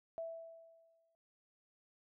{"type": "tone with exponential decay", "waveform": "sine", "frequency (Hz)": 659.3, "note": "E5", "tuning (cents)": 0, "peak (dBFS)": -38, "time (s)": [0.18, 1.15], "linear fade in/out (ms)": 0, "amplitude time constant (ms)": 210, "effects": []}